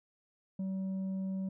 sine tone with tanh clipping, 190.7 Hz, G3, 47 cents flat, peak -34 dBFS, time 0.59-1.49 s, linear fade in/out 5 ms, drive 4 dB, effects none

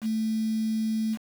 sine tone with quantisation, 220 Hz, A3, in tune, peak -24 dBFS, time 0.01-1.18 s, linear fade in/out 50 ms, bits 7, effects none

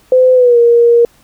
sine tone with pitch glide, 511 to 471.3 Hz, C5 to A#4, -41 to +19 cents, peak -4 dBFS, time 0.12-1.05 s, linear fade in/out 2 ms, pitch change -140 cents, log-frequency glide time 0.34-0.58 s, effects pink hiss -49 dBFS RMS until 1.23 s

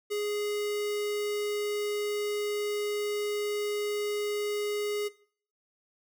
square tone with notch filter, 415.3 Hz, G#4, in tune, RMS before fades -31 dBFS, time 0.1-5.09 s, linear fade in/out 20 ms, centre 1100 Hz, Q 1.9, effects noise-tail reverb RT60 0.5 s tail -19 dB re dry

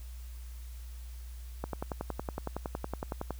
click train, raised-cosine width 1 ms, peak -20 dBFS, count 19, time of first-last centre 1.64-3.307 s, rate 10.8 Hz, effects added 60 Hz sine -41 dBFS peak until 3.39 s + white hiss -58 dBFS RMS until 3.39 s

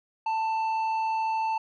sine tone with tanh clipping, 887 Hz, A5, 14 cents sharp, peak -26 dBFS, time 0.26-1.58 s, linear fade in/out 5 ms, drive 7 dB, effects none

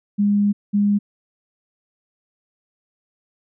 sine tone pair in turn, 204.2 / 204.2 Hz, G#3 / G#3, -29 / -29 cents, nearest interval unison, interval 0 cents, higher neither, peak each -14 dBFS, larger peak neither, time 0.18-0.53 / 0.73-0.99 s, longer first, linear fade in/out 20 ms, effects none

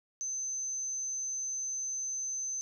sine tone, 6170 Hz, G8, 28 cents flat, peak -33 dBFS, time 0.21-2.61 s, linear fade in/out 0 ms, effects 12-bit

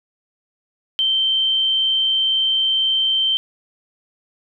sine tone, 3119 Hz, G7, 9 cents flat, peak -15 dBFS, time 0.99-3.37 s, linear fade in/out 0 ms, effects none

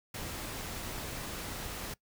pink noise, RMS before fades -40 dBFS, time 0.14-1.94 s, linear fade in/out 5 ms, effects noise-tail reverb RT60 0.1 s tail -21 dB re dry

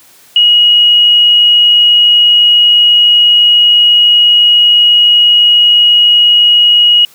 sine tone, 2897 Hz, F#7, 37 cents flat, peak -3 dBFS, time 0.36-7.05 s, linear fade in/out 2 ms, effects white hiss -42 dBFS RMS until 7.14 s + high-pass 80 Hz 12 dB/octave

